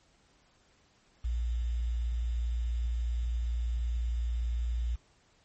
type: tone with quantisation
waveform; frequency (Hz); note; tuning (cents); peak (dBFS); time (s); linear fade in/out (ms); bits
sine; 58.6; A#1; +10; -28; 1.24-4.96; 10; 9
effects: pink hiss -66 dBFS RMS until 5.44 s + MP3 32 kbps